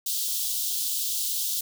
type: high-pass noise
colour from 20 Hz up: white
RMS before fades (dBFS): -28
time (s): 0.06-1.61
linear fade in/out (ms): 5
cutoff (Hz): 3200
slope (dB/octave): 48
effects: none